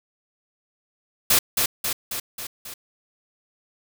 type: noise with echo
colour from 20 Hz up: white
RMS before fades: -17 dBFS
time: 1.3-1.39 s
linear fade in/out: 5 ms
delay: 270 ms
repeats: 5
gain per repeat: -4 dB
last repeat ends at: 2.74 s
effects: none